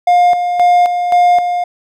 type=tone with tremolo; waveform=triangle; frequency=709 Hz; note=F5; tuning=26 cents sharp; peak=-4 dBFS; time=0.07-1.64 s; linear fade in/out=5 ms; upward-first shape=square; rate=1.9 Hz; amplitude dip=55%; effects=none